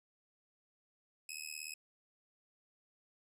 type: tone with amplitude modulation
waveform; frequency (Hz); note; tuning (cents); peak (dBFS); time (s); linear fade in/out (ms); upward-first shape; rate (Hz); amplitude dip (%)
15% pulse; 2558; D#7; +47; -32; 1.29-1.74; 2; sine; 77.1; 95
effects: none